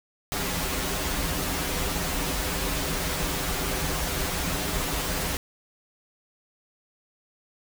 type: noise with comb filter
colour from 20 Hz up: pink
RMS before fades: -28 dBFS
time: 0.32-5.37 s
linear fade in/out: 0 ms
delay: 8.9 ms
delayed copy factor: -0.8
effects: none